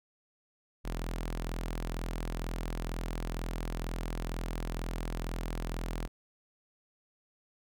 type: tone with notch filter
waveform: sawtooth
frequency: 42.12 Hz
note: E1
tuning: 38 cents sharp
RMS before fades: -36 dBFS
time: 0.84-6.08 s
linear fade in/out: 20 ms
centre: 88 Hz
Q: 1.3
effects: none